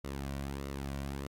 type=tone with flanger; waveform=sawtooth; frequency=69 Hz; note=C#2; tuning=7 cents flat; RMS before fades=-39 dBFS; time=0.04-1.27 s; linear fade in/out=5 ms; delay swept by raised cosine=1.2 to 2.4 ms; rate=1.6 Hz; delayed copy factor=-0.55; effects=AAC 64 kbps